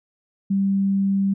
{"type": "tone", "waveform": "sine", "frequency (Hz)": 196, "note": "G3", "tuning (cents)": 0, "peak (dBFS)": -17, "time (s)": [0.5, 1.34], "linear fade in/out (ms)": 10, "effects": []}